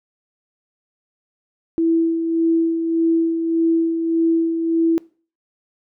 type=tone with tremolo; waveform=sine; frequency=329.6 Hz; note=E4; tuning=in tune; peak=-13 dBFS; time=1.78-4.98 s; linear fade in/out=0 ms; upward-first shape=sine; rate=1.7 Hz; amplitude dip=50%; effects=noise-tail reverb RT60 0.4 s tail -23 dB re dry